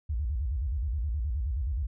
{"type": "tone with vibrato", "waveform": "sine", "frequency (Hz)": 65.2, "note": "C2", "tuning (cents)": -5, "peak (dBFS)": -27, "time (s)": [0.09, 1.87], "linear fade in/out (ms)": 10, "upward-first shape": "square", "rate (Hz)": 9.5, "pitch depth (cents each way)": 260, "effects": []}